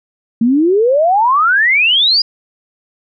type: exponential sweep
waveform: sine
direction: up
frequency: 221.6 to 4981 Hz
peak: -8 dBFS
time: 0.41-2.22 s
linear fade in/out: 5 ms
effects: none